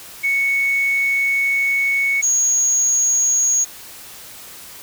sine tone pair in turn, 2217 / 6643 Hz, C#7 / G#8, 0 / 0 cents, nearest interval octave + perfect fifth, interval 1900 cents, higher second, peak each -14 / -12 dBFS, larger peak second, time 0.23-2.22 / 2.22-3.65 s, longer first, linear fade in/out 20 ms, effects tanh soft clip ceiling -11 dBFS + white hiss -38 dBFS RMS until 4.82 s

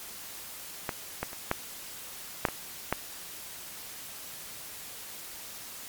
clicks, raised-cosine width 0.5 ms, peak -14 / -14 / -25 / -10 / -7 / -18 / -10 dBFS, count 7, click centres 0.892 / 1.23 / 1.331 / 1.514 / 2.452 / 2.486 / 2.926 s, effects white hiss -43 dBFS RMS until 5.88 s + MP3 96 kbps

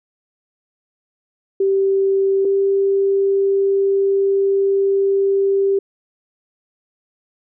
sine tone pair in turn, 389.4 / 393 Hz, G4 / G4, -12 / +4 cents, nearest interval unison, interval 16 cents, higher second, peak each -13 dBFS, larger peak neither, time 1.6-2.45 / 2.45-5.79 s, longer second, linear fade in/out 5 ms, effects none

